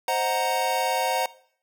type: chord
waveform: square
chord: C half-diminished seventh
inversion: none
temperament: equal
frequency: 523.3 / 622.3 / 740 / 932.3 Hz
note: C5 / Eb5 / Gb5 / Bb5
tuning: 0 / 0 / 0 / 0 cents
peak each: -30 / -33 / -27 / -27 dBFS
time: 0.08-1.26 s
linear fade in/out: 2 ms
effects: noise-tail reverb RT60 0.6 s tail -20 dB re dry